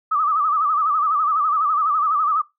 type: tone with vibrato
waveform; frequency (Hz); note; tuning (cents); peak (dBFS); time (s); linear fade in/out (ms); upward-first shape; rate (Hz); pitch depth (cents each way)
sine; 1220; D#6; -34; -16; 0.11-2.42; 10; sine; 12; 110
effects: noise-tail reverb RT60 0.2 s tail -21 dB re dry